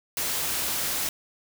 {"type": "noise", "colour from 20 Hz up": "white", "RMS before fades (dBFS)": -28, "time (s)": [0.17, 1.09], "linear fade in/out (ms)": 2, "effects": []}